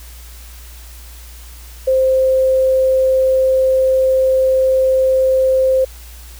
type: tone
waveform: sine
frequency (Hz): 523.3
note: C5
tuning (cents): 0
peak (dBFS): -10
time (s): 1.87-5.85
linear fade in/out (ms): 10
effects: added 59 Hz sine -34 dBFS peak until 6.39 s + white hiss -41 dBFS RMS until 6.39 s